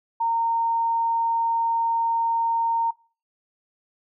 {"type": "tone", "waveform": "sine", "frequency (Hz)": 920, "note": "A#5", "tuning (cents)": -23, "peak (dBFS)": -20, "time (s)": [0.2, 2.91], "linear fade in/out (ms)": 10, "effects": ["noise-tail reverb RT60 0.4 s tail -23 dB re dry"]}